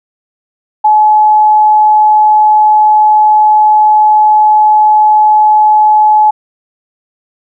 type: tone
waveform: sine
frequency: 853 Hz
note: G#5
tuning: 46 cents sharp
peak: -3 dBFS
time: 0.84-6.31 s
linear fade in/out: 10 ms
effects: none